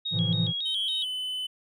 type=tone with vibrato; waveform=sine; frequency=3520 Hz; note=A7; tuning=in tune; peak=-28 dBFS; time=0.05-1.05 s; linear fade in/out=10 ms; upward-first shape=square; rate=3.6 Hz; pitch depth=110 cents each way
type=chord; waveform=triangle; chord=F major seventh; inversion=first; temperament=equal; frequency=110 / 130.81 / 164.81 / 174.61 Hz; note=A2 / C3 / E3 / F3; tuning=0 / 0 / 0 / 0 cents; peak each=-27 / -31 / -26 / -28 dBFS; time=0.11-0.53 s; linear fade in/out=50 ms
type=tone with pitch glide; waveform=triangle; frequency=3100 to 3020 Hz; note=G7 to F#7; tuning=-20 to +35 cents; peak=-28 dBFS; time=0.65-1.47 s; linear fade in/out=10 ms; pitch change=-45 cents; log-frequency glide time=0.8-1.08 s
effects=none